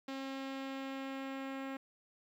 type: tone with low-pass filter sweep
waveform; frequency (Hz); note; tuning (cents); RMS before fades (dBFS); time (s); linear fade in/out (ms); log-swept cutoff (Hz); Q
sawtooth; 269.3; C#4; -50; -42; 0.08-1.77; 5; 4100 to 2300; 1.3
effects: 11-bit